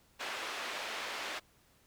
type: band-pass noise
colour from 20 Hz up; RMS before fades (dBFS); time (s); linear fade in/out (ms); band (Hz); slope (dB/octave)
white; -40; 0.19-1.4; 20; 430 to 2800; 12
effects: pink hiss -67 dBFS RMS until 1.86 s